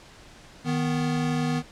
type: tone pair together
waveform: square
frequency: 155.54 / 246.9 Hz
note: D#3 / B3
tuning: 0 / 0 cents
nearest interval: minor sixth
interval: 800 cents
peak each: -27 dBFS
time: 0.64-1.63 s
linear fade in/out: 50 ms
effects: pink hiss -49 dBFS RMS until 1.71 s + low-pass 7000 Hz 12 dB/octave